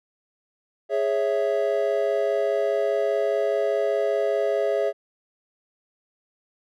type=chord; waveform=triangle; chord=C# minor; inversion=second; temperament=equal; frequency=415.3 / 554.4 / 659.3 Hz; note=G#4 / C#5 / E5; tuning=0 / 0 / 0 cents; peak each=-23 dBFS; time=0.89-4.93 s; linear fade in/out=50 ms; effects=none